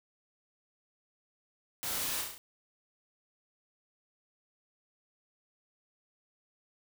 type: noise with echo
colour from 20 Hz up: white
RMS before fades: -37 dBFS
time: 1.83-2.21 s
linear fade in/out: 0 ms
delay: 34 ms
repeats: 5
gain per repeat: -3 dB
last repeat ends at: 2.38 s
effects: none